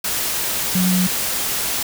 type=tone in noise; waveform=sine; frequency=183.1 Hz; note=F#3; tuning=18 cents flat; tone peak=-15 dBFS; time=0.75-1.07 s; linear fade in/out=5 ms; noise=white; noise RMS=-22 dBFS; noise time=0.04-1.83 s; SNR=+4 dB; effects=none